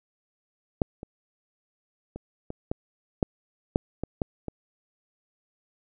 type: clicks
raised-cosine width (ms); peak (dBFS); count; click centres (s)
2; -8 / -24 / -23 / -21 / -14 / -8 / -7 / -16 / -12 / -19; 10; 0.818 / 1.031 / 2.16 / 2.504 / 2.715 / 3.228 / 3.759 / 4.036 / 4.218 / 4.483
effects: none